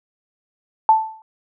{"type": "tone with exponential decay", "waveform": "sine", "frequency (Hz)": 880, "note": "A5", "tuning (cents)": 0, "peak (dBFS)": -6, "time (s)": [0.89, 1.22], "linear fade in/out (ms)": 1, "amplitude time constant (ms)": 71, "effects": []}